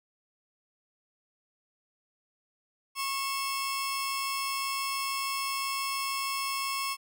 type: tone cluster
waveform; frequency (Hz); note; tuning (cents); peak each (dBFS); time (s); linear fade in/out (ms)
sawtooth; 1093 / 2673 / 5220; C#6 / E7 / E8; -25 / +23 / -18; -28 / -34 / -35; 2.95-6.97; 50
effects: none